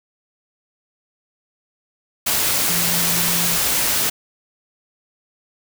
sine tone in noise, 172.2 Hz, F3, 24 cents flat, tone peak -27 dBFS, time 2.69-3.57 s, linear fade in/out 10 ms, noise white, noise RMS -19 dBFS, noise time 2.26-4.1 s, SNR -11 dB, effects none

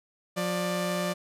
sawtooth tone pair together, 178.47 / 591 Hz, F3 / D5, +38 / +11 cents, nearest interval octave + major sixth, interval 2073 cents, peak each -26 dBFS, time 0.36-1.14 s, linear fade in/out 20 ms, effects resampled to 32000 Hz

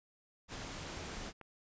pink noise, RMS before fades -44 dBFS, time 0.48-1.33 s, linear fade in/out 50 ms
clicks, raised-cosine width 0.5 ms, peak -36 dBFS, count 2, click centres 0.619 / 1.413 s
effects resampled to 16000 Hz

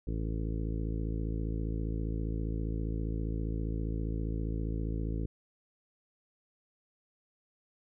harmonic tone, 55 Hz, A1, in tune, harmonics 1 / 2 / 3 / 4 / 5 / 6 / 7 / 8 / 9, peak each -33 / -38 / -40 / -46 / -42 / -44 / -51 / -47 / -53 dBFS, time 0.07-5.26 s, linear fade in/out 5 ms, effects none

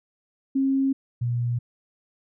sine tone pair in turn, 269.9 / 120.23 Hz, C#4 / B2, -46 / -46 cents, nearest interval octave + major second, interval 1400 cents, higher first, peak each -19 / -22 dBFS, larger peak first, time 0.55-0.93 / 1.21-1.59 s, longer neither, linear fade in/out 10 ms, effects none

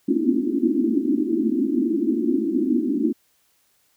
white band-pass noise, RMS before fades -21 dBFS, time 0.08-3.13 s, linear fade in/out 10 ms, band 220 to 350 Hz, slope 96 dB/octave, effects white hiss -64 dBFS RMS until 3.96 s

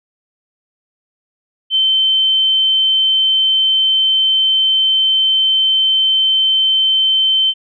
sine tone, 3090 Hz, G7, 26 cents flat, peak -10 dBFS, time 1.7-7.54 s, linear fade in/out 50 ms, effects none

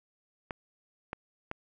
clicks, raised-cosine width 0.5 ms, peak -20 dBFS, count 3, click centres 0.508 / 1.131 / 1.514 s, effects none

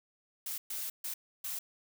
blue noise bursts at uneven times, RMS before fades -38 dBFS, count 4, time 0.46-0.58 / 0.7-0.9 / 1.04-1.14 / 1.44-1.59 s, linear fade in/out 5 ms, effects none

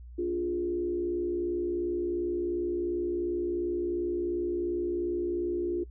sine tone with frequency modulation, 350 Hz, F4, 4 cents sharp, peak -27 dBFS, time 0.18-5.84 s, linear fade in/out 10 ms, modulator 62.8 Hz, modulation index 0.65, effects noise-tail reverb RT60 0.1 s tail -20 dB re dry + added 60 Hz sine -43 dBFS peak until 5.9 s

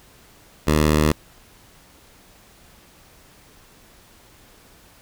10% pulse tone, 76.4 Hz, D#2, 31 cents flat, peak -7 dBFS, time 0.67-1.12 s, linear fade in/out 5 ms, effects pink hiss -51 dBFS RMS until 5.01 s

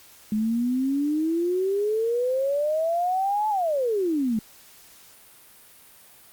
sine exponential two-way sweep, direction up then down, 210 to 870 to 210 Hz, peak -21 dBFS, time 0.32-4.39 s, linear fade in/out 2 ms, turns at 3.49 s, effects white hiss -51 dBFS RMS until 6.32 s + Opus 48 kbps

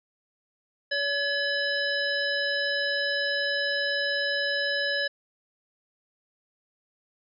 harmonic tone with a mistuned harmonic, 567 Hz, C#5, 39 cents sharp, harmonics 1 / 3 / 5 / 7 / 9, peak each -31 / -27 / -36 / -35 / -33 dBFS, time 0.91-5.08 s, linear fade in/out 10 ms, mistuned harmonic 5, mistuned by +100 cents, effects none

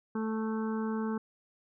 harmonic tone, 220 Hz, A3, in tune, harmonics 1 / 2 / 4 / 5 / 6 / 7, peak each -31 / -37 / -43 / -45 / -47 / -48 dBFS, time 0.15-1.18 s, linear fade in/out 5 ms, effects none

